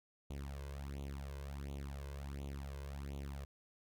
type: tone with flanger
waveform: sawtooth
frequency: 69.7 Hz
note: C#2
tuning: 10 cents sharp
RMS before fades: -45 dBFS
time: 0.3-3.45 s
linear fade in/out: 5 ms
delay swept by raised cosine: 0.29 to 1.99 ms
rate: 1.4 Hz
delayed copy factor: +0.85
effects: none